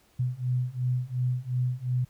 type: beating tone pair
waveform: sine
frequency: 124.1 / 126.9 Hz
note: B2 / B2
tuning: +9 / +47 cents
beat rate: 2.8 Hz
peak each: -29 / -28 dBFS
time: 0.19-2.05 s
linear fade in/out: 10 ms
effects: pink hiss -63 dBFS RMS until 2.09 s